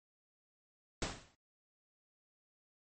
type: noise with exponential decay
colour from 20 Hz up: pink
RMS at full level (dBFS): -34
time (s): 1.02-1.35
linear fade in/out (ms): 2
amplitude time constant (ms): 71
effects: MP3 32 kbps